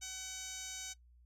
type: tone with band-pass filter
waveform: 15% pulse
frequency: 755 Hz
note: F#5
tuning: 35 cents sharp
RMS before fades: -45 dBFS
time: 0.01-0.94 s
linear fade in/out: 20 ms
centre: 5600 Hz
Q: 5.6
effects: noise-tail reverb RT60 0.1 s tail -17 dB re dry + added 60 Hz sine -60 dBFS peak until 1.25 s